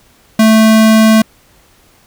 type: tone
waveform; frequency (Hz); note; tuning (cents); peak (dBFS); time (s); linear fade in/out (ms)
square; 220; A3; 0; -5; 0.39-1.22; 5
effects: pink hiss -48 dBFS RMS until 2.06 s